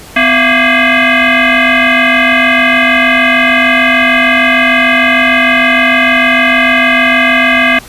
sine tone with frequency modulation, 207.7 Hz, G#3, in tune, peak -5 dBFS, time 0.16-7.79 s, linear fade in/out 5 ms, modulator 462 Hz, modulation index 5.5, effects pink hiss -32 dBFS RMS until 7.88 s + resampled to 32000 Hz

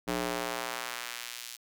square tone with high-pass filter sweep, 59.8 Hz, A#1, 45 cents sharp, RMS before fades -36 dBFS, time 0.07-1.57 s, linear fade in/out 20 ms, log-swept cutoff 250 to 4300 Hz, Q 0.76, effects none

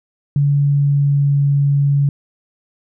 sine tone with pitch glide, 142.7 to 141.47 Hz, D3 to C#3, -49 to +36 cents, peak -11 dBFS, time 0.36-2.09 s, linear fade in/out 2 ms, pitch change -15 cents, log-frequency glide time 0.52-1.44 s, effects none

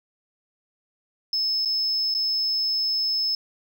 sine tone with dropouts, 5220 Hz, E8, 18 cents flat, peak -20 dBFS, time 1.33-3.35 s, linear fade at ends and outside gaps 2 ms, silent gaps 1.65-1.656 / 2.141-2.148 s, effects tanh soft clip ceiling -18 dBFS

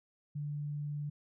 sine tone, 146.8 Hz, D3, in tune, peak -35 dBFS, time 0.35-1.1 s, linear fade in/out 10 ms, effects none

